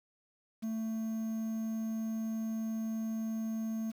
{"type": "tone with quantisation", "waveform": "triangle", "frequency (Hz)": 222.1, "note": "A3", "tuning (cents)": 16, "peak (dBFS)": -31, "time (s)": [0.62, 3.92], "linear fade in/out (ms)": 20, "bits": 9, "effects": []}